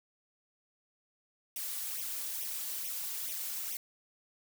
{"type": "noise with flanger", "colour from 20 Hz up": "blue", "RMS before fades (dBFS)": -38, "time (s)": [1.56, 3.77], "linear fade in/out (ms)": 2, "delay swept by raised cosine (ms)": [0.33, 3.53], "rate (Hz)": 2.3, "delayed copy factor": 1, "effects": []}